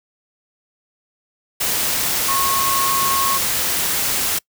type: tone in noise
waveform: sine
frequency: 1090 Hz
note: C#6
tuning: 29 cents flat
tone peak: -19 dBFS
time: 2.28-3.38 s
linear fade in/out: 10 ms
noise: white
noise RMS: -20 dBFS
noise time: 1.6-4.39 s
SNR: -2 dB
effects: noise-tail reverb RT60 0.1 s tail -25 dB re dry